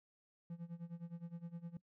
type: tone with tremolo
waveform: triangle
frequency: 170 Hz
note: F3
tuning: 46 cents flat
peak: -40 dBFS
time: 0.5-1.77 s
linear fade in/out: 2 ms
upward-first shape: sine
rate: 9.7 Hz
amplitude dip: 90%
effects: noise-tail reverb RT60 0.1 s tail -19 dB re dry